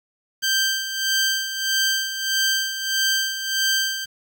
15% pulse tone with tremolo, 1568 Hz, G6, in tune, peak -11 dBFS, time 0.42-4.06 s, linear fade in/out 20 ms, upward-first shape sine, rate 1.6 Hz, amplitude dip 65%, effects 8-bit

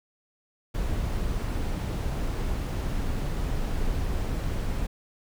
brown noise, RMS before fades -28 dBFS, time 0.74-4.87 s, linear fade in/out 10 ms, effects none

